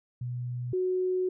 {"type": "tone pair in turn", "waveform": "sine", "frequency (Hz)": [123, 368.6], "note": ["B2", "F#4"], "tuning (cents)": [-7, -7], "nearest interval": "octave + perfect fifth", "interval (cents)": 1900, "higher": "second", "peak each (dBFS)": [-31, -25], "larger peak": "second", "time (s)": [[0.21, 0.73], [0.73, 1.29]], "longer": "second", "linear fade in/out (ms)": 5, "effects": []}